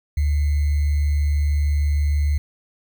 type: tone with sample-and-hold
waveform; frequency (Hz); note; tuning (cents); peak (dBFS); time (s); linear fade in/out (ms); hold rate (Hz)
sine; 73.2; D2; -5; -16; 0.17-2.38; 5; 2100
effects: none